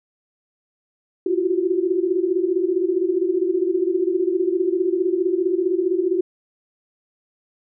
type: tone cluster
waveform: sine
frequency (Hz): 340 / 364.5 / 379.7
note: F4 / F#4 / F#4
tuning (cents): -46 / -26 / +45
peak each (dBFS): -22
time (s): 1.26-6.21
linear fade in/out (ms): 5
effects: none